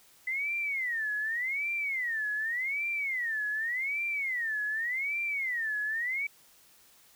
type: tone with vibrato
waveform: sine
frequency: 2000 Hz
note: B6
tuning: 21 cents sharp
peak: -29 dBFS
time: 0.27-6.27 s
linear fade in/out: 5 ms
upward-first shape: sine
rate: 0.86 Hz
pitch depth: 290 cents each way
effects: white hiss -60 dBFS RMS until 7.15 s